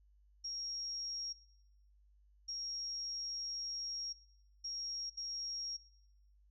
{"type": "tone bursts at uneven times", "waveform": "sine", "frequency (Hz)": 5588, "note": "F8", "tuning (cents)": 0, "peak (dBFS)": -39, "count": 4, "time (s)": [[0.44, 1.33], [2.48, 4.13], [4.64, 5.1], [5.17, 5.77]], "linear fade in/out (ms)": 10, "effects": ["noise-tail reverb RT60 1.0 s tail -20 dB re dry", "added 50 Hz sine -64 dBFS peak until 6.5 s"]}